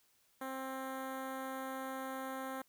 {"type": "tone with notch filter", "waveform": "10% pulse", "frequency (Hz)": 264.3, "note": "C4", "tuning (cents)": 18, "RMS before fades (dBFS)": -42, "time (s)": [0.41, 2.62], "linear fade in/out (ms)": 5, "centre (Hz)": 4900, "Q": 0.62, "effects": ["white hiss -72 dBFS RMS until 2.68 s"]}